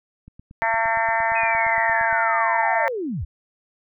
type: click train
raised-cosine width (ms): 5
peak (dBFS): -30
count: 17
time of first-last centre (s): 0.28-2.128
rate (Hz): 8.66
type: harmonic tone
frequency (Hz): 226.2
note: A3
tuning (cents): +48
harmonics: 3 / 4 / 5 / 6 / 7 / 8 / 9 / 10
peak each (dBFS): -25 / -22 / -34 / -33 / -31 / -25 / -28 / -36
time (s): 0.62-2.88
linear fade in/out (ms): 0
type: linear sweep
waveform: sine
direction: down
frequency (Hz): 2537 to 51.91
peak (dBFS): -24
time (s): 1.35-3.25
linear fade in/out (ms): 10
effects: none